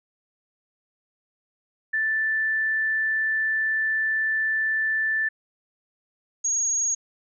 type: tone pair in turn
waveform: sine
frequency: 1762 / 6608 Hz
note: A6 / G#8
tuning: +2 / -10 cents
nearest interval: octave + major seventh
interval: 2288 cents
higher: second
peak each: -21 dBFS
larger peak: neither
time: 1.93-5.29 / 6.44-6.95 s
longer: first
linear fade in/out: 10 ms
effects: none